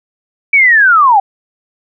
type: linear sweep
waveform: sine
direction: down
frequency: 2315 to 754 Hz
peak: -4 dBFS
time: 0.53-1.2 s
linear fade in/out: 5 ms
effects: none